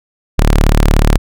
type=tone; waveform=sawtooth; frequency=36.71 Hz; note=D1; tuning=in tune; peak=-3 dBFS; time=0.38-1.18 s; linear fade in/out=10 ms; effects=none